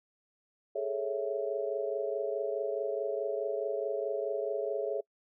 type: chord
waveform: sine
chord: A major seventh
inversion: third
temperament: equal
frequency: 415.3 / 440 / 554.4 / 659.3 Hz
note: G#4 / A4 / C#5 / E5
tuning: 0 / 0 / 0 / 0 cents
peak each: -35 / -37 / -35 / -37 dBFS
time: 0.75-5.01 s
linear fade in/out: 10 ms
effects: noise-tail reverb RT60 0.1 s tail -26 dB re dry